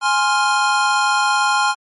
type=chord; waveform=square; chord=F minor; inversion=first; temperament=equal with one note detuned; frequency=830.6 / 1052 / 1396.9 Hz; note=Ab5 / C6 / F6; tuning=0 / +9 / 0 cents; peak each=-19 / -20 / -19 dBFS; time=0.01-1.75 s; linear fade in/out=50 ms; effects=low-pass 9000 Hz 12 dB/octave + MP3 48 kbps